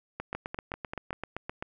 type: two click trains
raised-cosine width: 0.5 ms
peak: -19 / -20 dBFS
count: 12 / 5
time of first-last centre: 0.2-1.625 / 0.35-1.13 s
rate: 7.72 / 5.13 Hz
effects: none